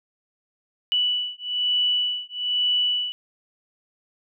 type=beating tone pair; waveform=sine; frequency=2960 / 2961.1 Hz; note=F#7 / F#7; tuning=0 / +1 cents; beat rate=1.1 Hz; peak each=-24 dBFS; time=0.92-3.12 s; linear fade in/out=0 ms; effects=none